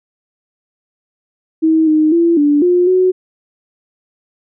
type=tone with pitch steps; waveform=sine; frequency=319.5 / 309.5 / 337.9 / 291.7 / 355.9 / 369.5 Hz; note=D#4 / D#4 / E4 / D4 / F4 / F#4; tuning=+46 / -9 / +43 / -12 / +33 / -2 cents; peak=-8 dBFS; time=1.62-3.12 s; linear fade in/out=20 ms; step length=250 ms; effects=none